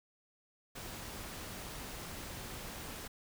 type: noise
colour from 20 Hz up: pink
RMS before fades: -45 dBFS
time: 0.75-3.08 s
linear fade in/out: 10 ms
effects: none